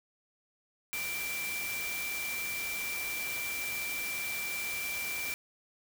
sine tone in noise, 2349 Hz, D7, in tune, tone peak -35 dBFS, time 0.93-5.34 s, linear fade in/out 0 ms, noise white, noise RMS -39 dBFS, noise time 0.93-5.34 s, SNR +1 dB, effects none

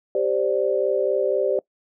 sine chord, G suspended fourth, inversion none, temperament equal, 392 / 523.3 / 587.3 Hz, G4 / C5 / D5, 0 / 0 / 0 cents, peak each -23 dBFS, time 0.15-1.59 s, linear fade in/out 2 ms, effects noise-tail reverb RT60 0.1 s tail -22 dB re dry

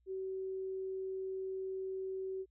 sine tone, 380.1 Hz, F#4, 47 cents sharp, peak -37 dBFS, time 0.06-2.46 s, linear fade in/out 50 ms, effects added 60 Hz sine -70 dBFS peak until 2.5 s

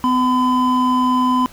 triangle tone pair together, 253 / 1012 Hz, B3 / B5, +42 / +42 cents, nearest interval 2 octaves, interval 2400 cents, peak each -14 dBFS, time 0.04-1.46 s, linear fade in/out 0 ms, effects pink hiss -43 dBFS RMS until 1.52 s

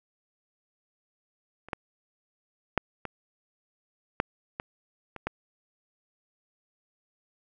clicks, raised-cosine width 0.5 ms, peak -30 / -14 / -7 / -19 / -8 / -17 / -24 / -14 dBFS, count 8, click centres 1.686 / 1.732 / 2.777 / 3.053 / 4.201 / 4.599 / 5.163 / 5.27 s, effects none

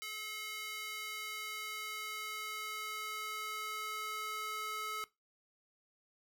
square tone with high-pass filter sweep, 430 Hz, A4, 40 cents flat, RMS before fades -42 dBFS, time 0.02-5.04 s, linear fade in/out 0 ms, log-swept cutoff 2200 to 1200 Hz, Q 1.5, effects noise-tail reverb RT60 0.2 s tail -18 dB re dry

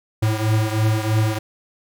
square beating tone pair, 108.1 / 111.2 Hz, A2 / A2, -30 / +19 cents, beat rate 3.1 Hz, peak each -19 / -23 dBFS, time 0.22-1.39 s, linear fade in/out 10 ms, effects none

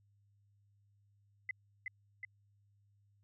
sine tone with echo, 2030 Hz, B6, 47 cents sharp, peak -35 dBFS, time 1.49-1.51 s, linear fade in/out 2 ms, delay 370 ms, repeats 2, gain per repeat -3 dB, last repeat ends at 2.25 s, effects added 101 Hz sine -68 dBFS peak until 3.23 s

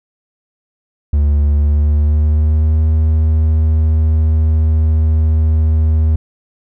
triangle tone with pitch glide, 72.9 to 78.58 Hz, D2 to D#2, -12 to +18 cents, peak -7 dBFS, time 1.13-6.16 s, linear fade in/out 5 ms, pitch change +130 cents, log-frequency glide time 1.52-2.84 s, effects none

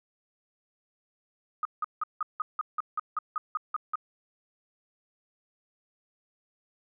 sine tone bursts, 1246 Hz, D#6, 2 cents sharp, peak -26 dBFS, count 13, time 1.63-3.956 s, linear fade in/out 2 ms, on 22 ms, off 170 ms, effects none

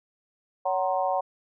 harmonic tone with a mistuned harmonic, 186.9 Hz, F#3, 18 cents sharp, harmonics 3 / 4 / 5 / 6, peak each -28 / -26 / -30 / -34 dBFS, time 0.65-1.21 s, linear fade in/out 10 ms, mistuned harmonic 6, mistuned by -99 cents, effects none

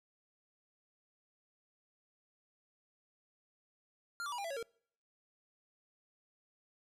square tone with pitch steps, 1396.9 / 1161.2 / 965.2 / 802.3 / 666.9 / 554.4 / 460.8 Hz, F6 / D6 / B5 / G5 / E5 / C#5 / A#4, 0 / -20 / -40 / +40 / +20 / 0 / -20 cents, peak -39 dBFS, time 4.2-4.627 s, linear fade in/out 0 ms, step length 61 ms, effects noise-tail reverb RT60 0.6 s tail -26 dB re dry + low-pass 12000 Hz 12 dB/octave

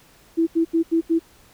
sine tone bursts, 329.6 Hz, E4, in tune, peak -15 dBFS, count 5, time 0.37-1.194 s, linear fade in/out 20 ms, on 100 ms, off 81 ms, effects pink hiss -53 dBFS RMS until 1.53 s

